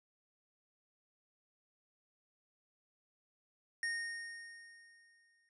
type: tone with exponential decay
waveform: square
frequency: 1850 Hz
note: A#6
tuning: 14 cents flat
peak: -35 dBFS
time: 3.83-5.49 s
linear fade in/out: 1 ms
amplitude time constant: 360 ms
effects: noise-tail reverb RT60 0.1 s tail -23 dB re dry + resampled to 24000 Hz